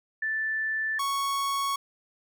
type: tone pair in turn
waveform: sine / 45% pulse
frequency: 1760 / 1108.7 Hz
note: A6 / C#6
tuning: 0 / 0 cents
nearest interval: minor sixth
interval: 800 cents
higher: first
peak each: -26 dBFS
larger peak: neither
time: 0.22-0.99 / 0.99-1.76 s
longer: neither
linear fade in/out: 5 ms
effects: none